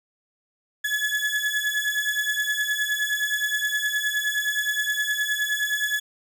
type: beating tone pair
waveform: 35% pulse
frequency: 1700 / 1709.6 Hz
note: G#6 / G#6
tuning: +40 / +50 cents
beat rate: 9.6 Hz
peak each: -24 dBFS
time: 0.84-6 s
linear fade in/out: 10 ms
effects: none